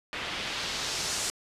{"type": "noise with low-pass filter sweep", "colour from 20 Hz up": "white", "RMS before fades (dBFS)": -33, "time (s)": [0.13, 1.3], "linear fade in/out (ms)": 0, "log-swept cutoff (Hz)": [2600, 7800], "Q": 1.3, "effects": ["resampled to 32000 Hz"]}